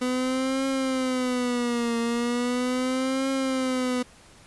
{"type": "tone with vibrato", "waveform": "30% pulse", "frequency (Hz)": 250, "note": "B3", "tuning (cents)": 21, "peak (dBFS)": -21, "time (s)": [0.01, 4.03], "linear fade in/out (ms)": 10, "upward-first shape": "triangle", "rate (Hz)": 0.38, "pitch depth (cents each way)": 130, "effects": ["pink hiss -52 dBFS RMS until 4.46 s", "resampled to 24000 Hz"]}